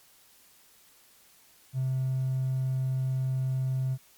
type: tone with hard clipping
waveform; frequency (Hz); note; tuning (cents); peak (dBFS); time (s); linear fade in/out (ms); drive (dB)
triangle; 130.81; C3; 0; -26; 1.73-3.98; 50; 4
effects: white hiss -59 dBFS RMS until 4.17 s + MP3 96 kbps